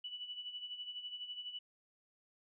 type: tone with tremolo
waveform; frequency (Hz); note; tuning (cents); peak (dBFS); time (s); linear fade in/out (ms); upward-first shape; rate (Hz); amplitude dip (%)
sine; 2960; F#7; 0; -40; 0.04-1.59; 5; sine; 12; 65
effects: none